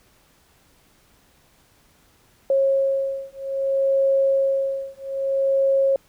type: beating tone pair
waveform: sine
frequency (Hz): 543 / 543.61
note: C#5 / C#5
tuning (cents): -36 / -34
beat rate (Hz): 0.61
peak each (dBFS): -21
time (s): 2.5-5.96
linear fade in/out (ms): 2
effects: pink hiss -58 dBFS RMS until 6.08 s